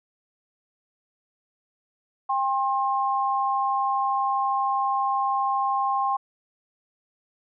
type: tone pair together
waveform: sine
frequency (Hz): 799 / 1066.5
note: G5 / C6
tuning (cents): +33 / +33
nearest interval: perfect fourth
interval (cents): 500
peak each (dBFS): -24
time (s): 2.29-6.17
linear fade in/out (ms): 10
effects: none